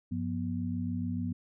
sine tone cluster, 96.6 / 176.7 / 243.6 Hz, G2 / F3 / B3, -25 / +21 / -24 cents, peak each -35 / -36 / -34 dBFS, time 0.11-1.33 s, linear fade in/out 10 ms, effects none

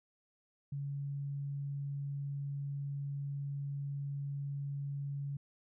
sine tone, 140.9 Hz, C#3, 29 cents sharp, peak -36 dBFS, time 0.72-5.37 s, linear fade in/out 5 ms, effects none

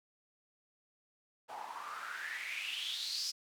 white noise with band-pass filter sweep, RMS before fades -41 dBFS, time 1.48-3.32 s, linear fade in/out 20 ms, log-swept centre 760 to 5300 Hz, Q 6.8, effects none

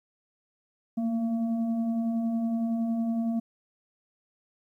sine tone with frequency modulation, 230.4 Hz, A#3, 20 cents flat, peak -25 dBFS, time 0.97-3.4 s, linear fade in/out 10 ms, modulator 450 Hz, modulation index 0.42, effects 11-bit

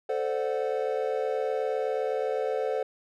triangle chord, D dominant seventh, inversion second, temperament equal with one note detuned, 440 / 519.3 / 587.3 / 740 Hz, A4 / C5 / D5 / F#5, 0 / -13 / 0 / 0 cents, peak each -28 / -28 / -33 / -33 dBFS, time 0.09-2.83 s, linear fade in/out 5 ms, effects none

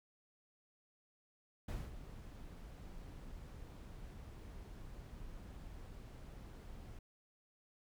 brown noise with ADSR envelope, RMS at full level -40 dBFS, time 1.68-6.99 s, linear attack 8 ms, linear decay 220 ms, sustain -11 dB, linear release 4 ms, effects none

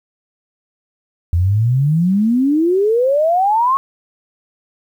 sine exponential sweep, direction up, 82.41 to 1108.7 Hz, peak -11 dBFS, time 1.33-3.77 s, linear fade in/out 0 ms, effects 8-bit

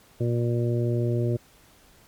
harmonic tone, 119.1 Hz, A#2, 38 cents sharp, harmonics 1 / 2 / 3 / 4 / 5, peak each -23 / -32 / -28 / -35 / -35 dBFS, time 0.2-1.37 s, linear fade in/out 10 ms, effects pink hiss -56 dBFS RMS until 2.07 s + MP3 96 kbps

